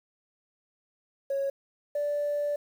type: tone pair in turn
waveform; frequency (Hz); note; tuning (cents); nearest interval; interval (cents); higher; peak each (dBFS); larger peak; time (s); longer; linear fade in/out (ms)
sine; 551 / 583.8; C#5 / D5; -11 / -10; minor second; 101; second; -25; neither; 1.3-1.5 / 1.95-2.56; second; 5
effects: tanh soft clip ceiling -22 dBFS + 9-bit